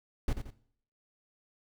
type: noise with echo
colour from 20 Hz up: brown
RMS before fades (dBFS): -28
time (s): 0.28-0.33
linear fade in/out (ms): 2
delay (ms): 87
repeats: 2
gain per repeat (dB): -8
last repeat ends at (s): 0.504
effects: noise-tail reverb RT60 0.6 s tail -17 dB re dry